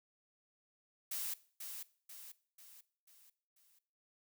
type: noise with echo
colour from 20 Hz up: blue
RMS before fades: -40 dBFS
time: 1.11-1.34 s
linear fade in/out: 5 ms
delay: 490 ms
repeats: 5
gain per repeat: -6 dB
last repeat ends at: 3.79 s
effects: noise-tail reverb RT60 0.5 s tail -19 dB re dry